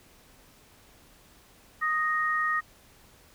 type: tone pair together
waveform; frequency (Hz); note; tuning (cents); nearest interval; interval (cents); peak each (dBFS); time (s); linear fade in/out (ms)
sine; 1244.5 / 1864.7; D#6 / A#6; 0 / 0; perfect fifth; 700; -27; 1.81-2.61; 20
effects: pink hiss -57 dBFS RMS until 3.34 s